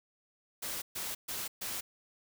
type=noise bursts; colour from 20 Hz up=white; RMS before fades=-38 dBFS; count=4; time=0.62-1.81 s; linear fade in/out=10 ms; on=200 ms; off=130 ms; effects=none